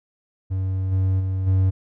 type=tone with level steps; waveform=triangle; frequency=94.6 Hz; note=F#2; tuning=39 cents sharp; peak=-19 / -15 / -19 / -13 dBFS; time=0.5-1.71 s; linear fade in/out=20 ms; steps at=0.91 / 1.19 / 1.46 s; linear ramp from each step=20 ms; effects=none